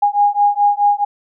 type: beating tone pair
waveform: sine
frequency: 817 / 821.7 Hz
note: G#5 / G#5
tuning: -29 / -19 cents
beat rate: 4.7 Hz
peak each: -14 dBFS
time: 0.02-1.05 s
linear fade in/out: 10 ms
effects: none